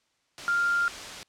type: tone in noise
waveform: sine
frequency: 1396.9 Hz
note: F6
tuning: in tune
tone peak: -22 dBFS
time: 0.48-0.88 s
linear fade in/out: 0 ms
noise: white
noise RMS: -38 dBFS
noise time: 0.38-1.23 s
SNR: +13 dB
effects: white hiss -71 dBFS RMS until 1.28 s + low-pass 6000 Hz 12 dB/octave